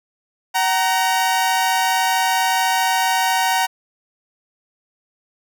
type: tone pair together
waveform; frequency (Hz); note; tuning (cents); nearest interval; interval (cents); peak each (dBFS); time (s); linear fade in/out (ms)
sawtooth; 756.6 / 932.3; F#5 / A#5; +38 / 0; major third; 362; -15; 0.54-3.67; 20
effects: none